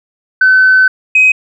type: tone pair in turn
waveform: sine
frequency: 1520 / 2524 Hz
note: F#6 / D#7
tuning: +46 / +24 cents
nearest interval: major sixth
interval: 878 cents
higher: second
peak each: -3 dBFS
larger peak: neither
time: 0.41-0.88 / 1.15-1.32 s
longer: first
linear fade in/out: 5 ms
effects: tanh soft clip ceiling 0 dBFS